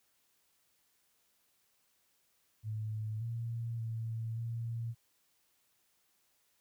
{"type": "tone with pitch steps", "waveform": "sine", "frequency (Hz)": [108.5, 116.1, 113.2, 115.8], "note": ["A2", "A#2", "A2", "A#2"], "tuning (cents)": [-24, -7, 50, -11], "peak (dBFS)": -35, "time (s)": [2.63, 4.95], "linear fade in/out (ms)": 50, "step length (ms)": 580, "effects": ["white hiss -74 dBFS RMS until 6.6 s"]}